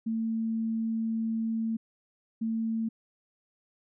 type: tone pair in turn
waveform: sine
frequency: 224.6 / 224.6 Hz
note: A3 / A3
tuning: +36 / +36 cents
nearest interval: unison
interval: 0 cents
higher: neither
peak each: -27 dBFS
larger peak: neither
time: 0.06-1.77 / 2.41-2.89 s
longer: first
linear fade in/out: 10 ms
effects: none